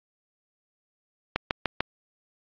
click train, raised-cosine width 0.3 ms, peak -7 dBFS, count 4, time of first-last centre 1.36-1.806 s, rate 6.73 Hz, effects low-pass 4000 Hz 12 dB/octave + AAC 64 kbps

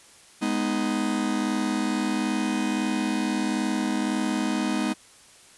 45% pulse chord, G# minor, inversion none, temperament just, 207.7 / 249.2 / 311.5 Hz, G#3 / B3 / D#4, 0 / +16 / +2 cents, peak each -28 dBFS, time 0.41-4.94 s, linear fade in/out 20 ms, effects white hiss -52 dBFS RMS until 5.57 s + resampled to 24000 Hz

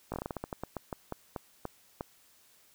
slowing click train, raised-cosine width 1 ms, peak -21 dBFS, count 17, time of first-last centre 0.12-2.009 s, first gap 18 ms, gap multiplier 1.22, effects white hiss -63 dBFS RMS until 2.74 s

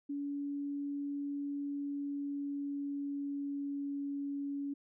sine tone with pitch glide, 284.4 to 281.9 Hz, C#4 to C#4, +45 to +29 cents, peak -35 dBFS, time 0.09-4.74 s, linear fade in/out 10 ms, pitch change -16 cents, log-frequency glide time 1.59-4.04 s, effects none

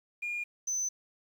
sine tone pair in turn, 2420 / 6098 Hz, D#7 / G8, -49 / -49 cents, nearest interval octave + major third, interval 1600 cents, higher second, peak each -31 / -27 dBFS, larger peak second, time 0.22-0.44 / 0.67-0.89 s, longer neither, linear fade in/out 10 ms, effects tanh soft clip ceiling -28 dBFS + 10-bit

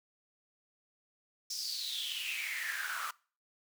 pink noise with high-pass filter sweep, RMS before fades -38 dBFS, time 1.5-3.11 s, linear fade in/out 5 ms, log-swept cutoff 5500 to 1200 Hz, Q 7.9, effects noise-tail reverb RT60 0.4 s tail -23 dB re dry

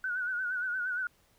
sine tone with vibrato, 1480 Hz, F#6, in tune, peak -30 dBFS, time 0.04-1.07 s, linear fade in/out 2 ms, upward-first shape sine, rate 8.6 Hz, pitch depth 68 cents each way, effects pink hiss -67 dBFS RMS until 1.38 s

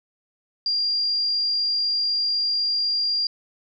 sine tone, 4784 Hz, D8, 31 cents sharp, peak -20 dBFS, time 0.66-3.27 s, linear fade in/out 2 ms, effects none

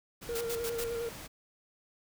pink noise, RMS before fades -45 dBFS, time 0.21-1.28 s, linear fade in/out 20 ms
triangle tone with vibrato, 466.2 Hz, A#4, in tune, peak -31 dBFS, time 0.29-1.09 s, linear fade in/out 2 ms, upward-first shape square, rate 9.8 Hz, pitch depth 22 cents each way
white noise bursts, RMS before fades -38 dBFS, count 4, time 0.35-0.842 s, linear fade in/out 5 ms, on 60 ms, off 84 ms
effects none

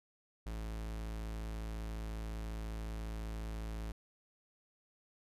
45% pulse tone, 54.5 Hz, A1, 16 cents flat, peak -39 dBFS, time 0.46-3.92 s, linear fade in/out 5 ms, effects resampled to 32000 Hz

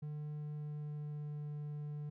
triangle tone with pitch glide, 149.9 to 148.18 Hz, D3 to D3, +36 to +16 cents, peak -38 dBFS, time 0.02-2.1 s, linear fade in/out 10 ms, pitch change -20 cents, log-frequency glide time 0.21-1.51 s, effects none

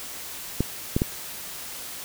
clicks, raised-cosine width 3 ms, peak -8 dBFS, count 3, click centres 0.606 / 0.965 / 1.019 s, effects white hiss -37 dBFS RMS until 2.04 s

